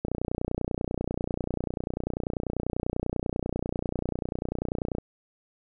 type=click train; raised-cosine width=2 ms; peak=-15 dBFS; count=150; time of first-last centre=0.05-4.984 s; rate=30.2 Hz; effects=none